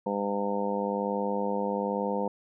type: harmonic tone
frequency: 101.1 Hz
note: G#2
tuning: 46 cents flat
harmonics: 2 / 3 / 4 / 5 / 6 / 7 / 8 / 9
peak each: -32 / -39 / -36 / -31 / -41 / -39 / -40 / -34 dBFS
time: 0.06-2.28 s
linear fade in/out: 5 ms
effects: none